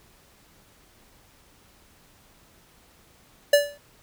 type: tone with exponential decay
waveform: square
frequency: 579 Hz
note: D5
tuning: 25 cents flat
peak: -12 dBFS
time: 3.53-3.78 s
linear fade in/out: 5 ms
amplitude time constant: 53 ms
effects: pink hiss -57 dBFS RMS until 4.02 s